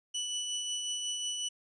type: tone with tremolo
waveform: 25% pulse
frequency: 2966 Hz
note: F#7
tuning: 4 cents sharp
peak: -28 dBFS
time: 0.14-1.49 s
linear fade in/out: 10 ms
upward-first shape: triangle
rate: 5.5 Hz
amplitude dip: 35%
effects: resampled to 22050 Hz